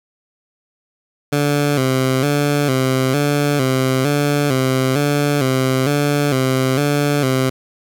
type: tone with vibrato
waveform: 15% pulse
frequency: 137.8 Hz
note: C#3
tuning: 10 cents flat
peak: -8 dBFS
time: 1.32-7.5 s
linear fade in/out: 10 ms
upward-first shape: square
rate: 1.1 Hz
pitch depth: 89 cents each way
effects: none